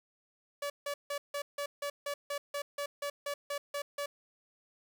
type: tone bursts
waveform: sawtooth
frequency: 573 Hz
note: D5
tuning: 43 cents flat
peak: -30 dBFS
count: 15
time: 0.62-4.06 s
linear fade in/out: 5 ms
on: 80 ms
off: 160 ms
effects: 10-bit